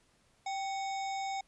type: harmonic tone with a mistuned harmonic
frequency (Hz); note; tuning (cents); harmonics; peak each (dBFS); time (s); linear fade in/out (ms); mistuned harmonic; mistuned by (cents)
740; F#5; 0; 1 / 3 / 5 / 7 / 9 / 10; -34 / -44 / -48 / -51 / -53 / -54; 0.46-1.41; 5; 1; +92
effects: pink hiss -69 dBFS RMS until 1.47 s + resampled to 24000 Hz